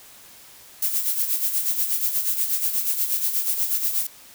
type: noise with tremolo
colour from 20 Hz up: violet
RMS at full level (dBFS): -21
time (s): 0.82-4.07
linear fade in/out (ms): 5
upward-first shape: sine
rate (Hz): 8.3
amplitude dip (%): 60
effects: white hiss -47 dBFS RMS until 4.34 s